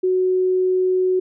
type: tone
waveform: sine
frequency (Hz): 370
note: F#4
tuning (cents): 0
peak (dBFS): -15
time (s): 0.03-1.2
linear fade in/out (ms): 10
effects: none